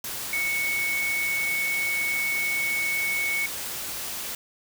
sine tone in noise, 2217 Hz, C#7, in tune, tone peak -24 dBFS, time 0.33-3.46 s, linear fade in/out 2 ms, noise white, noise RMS -33 dBFS, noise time 0.04-4.35 s, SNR +6 dB, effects none

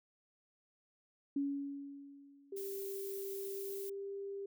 sine tone with exponential decay, 280.6 Hz, C#4, 21 cents sharp, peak -31 dBFS, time 1.36-2.84 s, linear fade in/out 5 ms, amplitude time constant 320 ms
sine tone with pitch glide, 392.6 to 396.7 Hz, G4 to G4, +3 to +21 cents, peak -40 dBFS, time 2.52-4.46 s, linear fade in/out 5 ms, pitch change +18 cents, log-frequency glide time 3.39-4.13 s
violet noise, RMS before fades -48 dBFS, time 2.56-3.9 s, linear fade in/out 10 ms
effects none

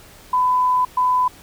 sine tone bursts at uneven times, 1003 Hz, B5, 26 cents sharp, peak -14 dBFS, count 2, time 0.33-0.85 / 0.97-1.28 s, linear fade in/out 5 ms, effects pink hiss -45 dBFS RMS until 1.42 s

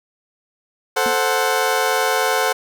20% pulse chord, F# diminished, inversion first, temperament equal, 440 / 523.3 / 740 Hz, A4 / C5 / F#5, 0 / 0 / 0 cents, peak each -16 dBFS, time 0.96-2.53 s, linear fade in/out 10 ms
sine tone with exponential decay, 236.6 Hz, A#3, 26 cents sharp, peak -22 dBFS, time 1.06-1.2 s, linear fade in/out 0 ms, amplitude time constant 30 ms
effects none

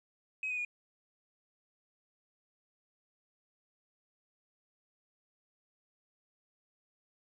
sine tone with pitch steps, 2539 / 2490 / 2441 Hz, D#7 / D#7 / D#7, +34 / +1 / -34 cents, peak -32 dBFS, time 0.43-0.649 s, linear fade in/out 2 ms, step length 73 ms, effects tanh soft clip ceiling -29 dBFS

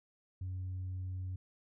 sine tone, 92.5 Hz, F#2, in tune, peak -35 dBFS, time 0.41-1.36 s, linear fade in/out 5 ms, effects tanh soft clip ceiling -35 dBFS

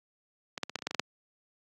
clicks, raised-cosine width 0.2 ms, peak -18 / -12 / -22 / -13 / -27 / -21 / -13 / -19 / -14 / -8 dBFS, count 10, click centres 0.578 / 0.633 / 0.696 / 0.757 / 0.789 / 0.822 / 0.87 / 0.91 / 0.947 / 0.996 s, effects high-pass 150 Hz 12 dB/octave + Opus 48 kbps

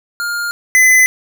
square tone pair in turn, 1410 / 2022 Hz, F6 / B6, +16 / +40 cents, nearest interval tritone, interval 624 cents, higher second, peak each -18 / -7 dBFS, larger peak second, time 0.2-0.51 / 0.75-1.06 s, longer neither, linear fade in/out 0 ms, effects none

